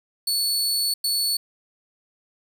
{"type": "tone bursts at uneven times", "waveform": "sawtooth", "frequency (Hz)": 4434, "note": "C#8", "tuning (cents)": 0, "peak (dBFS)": -18, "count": 2, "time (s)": [[0.27, 0.94], [1.04, 1.37]], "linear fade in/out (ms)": 5, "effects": ["9-bit"]}